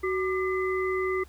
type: tone cluster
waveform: sine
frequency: 374.4 / 1192 / 2028 Hz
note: F#4 / D6 / B6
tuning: +20 / +25 / +45 cents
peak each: -26 / -33 / -33 dBFS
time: 0.03-1.24 s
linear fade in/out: 10 ms
effects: added 67 Hz sine -48 dBFS peak until 1.28 s + pink hiss -58 dBFS RMS until 1.28 s